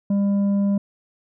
sine tone with tanh clipping, 200.1 Hz, G3, 36 cents sharp, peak -18 dBFS, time 0.1-0.78 s, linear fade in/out 5 ms, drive 6 dB, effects none

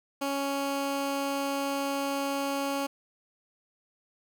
15% pulse tone, 277.9 Hz, C#4, 4 cents sharp, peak -22 dBFS, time 0.21-2.87 s, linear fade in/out 10 ms, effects none

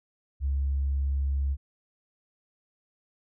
sine tone, 69 Hz, C#2, 7 cents flat, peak -23 dBFS, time 0.4-1.57 s, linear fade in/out 50 ms, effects tanh soft clip ceiling -20 dBFS

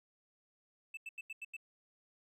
triangle tone bursts, 2637 Hz, E7, in tune, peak -40 dBFS, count 6, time 0.94-1.567 s, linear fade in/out 5 ms, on 32 ms, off 87 ms, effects none

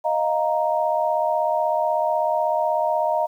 sine chord, Eb suspended second, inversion none, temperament equal, 622.3 / 698.5 / 932.3 Hz, Eb5 / F5 / Bb5, 0 / 0 / 0 cents, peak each -22 / -24 / -23 dBFS, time 0.04-3.27 s, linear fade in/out 20 ms, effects 9-bit

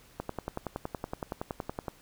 click train, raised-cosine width 1 ms, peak -19 dBFS, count 19, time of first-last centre 0.2-1.882 s, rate 10.7 Hz, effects pink hiss -58 dBFS RMS until 2.01 s

